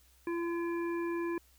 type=harmonic tone; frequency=340.4 Hz; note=F4; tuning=44 cents flat; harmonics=1 / 3 / 5 / 7; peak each=-32 / -42 / -46 / -49 dBFS; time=0.27-1.38 s; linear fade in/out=2 ms; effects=added 63 Hz sine -64 dBFS peak until 1.58 s + white hiss -66 dBFS RMS until 1.58 s